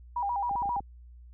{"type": "tone with vibrato", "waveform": "sine", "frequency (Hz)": 880, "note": "A5", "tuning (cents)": 0, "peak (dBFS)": -27, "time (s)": [0.16, 0.8], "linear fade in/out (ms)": 5, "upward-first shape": "square", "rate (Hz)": 7.5, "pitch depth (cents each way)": 160}
{"type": "clicks", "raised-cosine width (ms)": 3, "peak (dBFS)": -32, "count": 7, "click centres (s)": [0.512, 0.555, 0.62, 0.657, 0.691, 0.766, 0.805]}
{"effects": ["added 60 Hz sine -47 dBFS peak until 1.33 s"]}